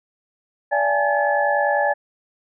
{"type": "tone cluster", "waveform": "sine", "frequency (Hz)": [579, 677, 818, 868, 1720], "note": ["D5", "E5", "G#5", "A5", "A6"], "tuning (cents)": [-25, 46, -26, -24, -40], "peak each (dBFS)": [-21, -27, -21, -27, -23], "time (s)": [0.71, 1.94], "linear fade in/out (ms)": 20, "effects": []}